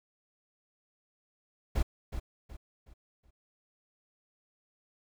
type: noise with echo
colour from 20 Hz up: brown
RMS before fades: -27 dBFS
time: 1.75-1.83 s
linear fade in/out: 10 ms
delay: 370 ms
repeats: 4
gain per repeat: -9 dB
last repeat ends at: 3.31 s
effects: none